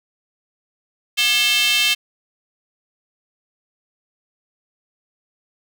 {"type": "tone with high-pass filter", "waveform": "square", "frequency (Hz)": 241, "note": "B3", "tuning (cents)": -42, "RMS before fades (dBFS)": -17, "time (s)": [1.17, 1.95], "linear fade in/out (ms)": 20, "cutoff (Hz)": 2900, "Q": 4, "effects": []}